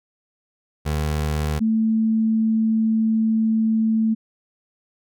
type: tone pair in turn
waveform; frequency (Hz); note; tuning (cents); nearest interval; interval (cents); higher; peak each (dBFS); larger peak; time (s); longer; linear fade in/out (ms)
25% pulse / sine; 75.8 / 221.6; D#2 / A3; -45 / +13; octave + perfect fifth; 1858; second; -17 / -16; second; 0.85-1.6 / 1.6-4.15; second; 20
effects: none